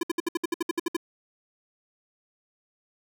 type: tone bursts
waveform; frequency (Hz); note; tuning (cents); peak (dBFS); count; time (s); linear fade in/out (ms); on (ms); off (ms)
square; 338.9; E4; +48; -24; 12; 0.01-0.967; 5; 22; 63
effects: none